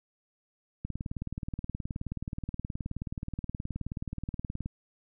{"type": "click train", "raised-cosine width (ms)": 5, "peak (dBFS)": -22, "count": 73, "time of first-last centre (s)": [0.85, 4.66], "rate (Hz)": 18.9, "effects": []}